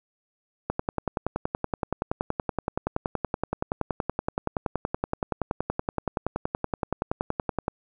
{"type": "click train", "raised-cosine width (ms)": 1, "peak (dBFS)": -11, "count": 75, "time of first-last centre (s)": [0.7, 7.681], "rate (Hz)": 10.6, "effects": []}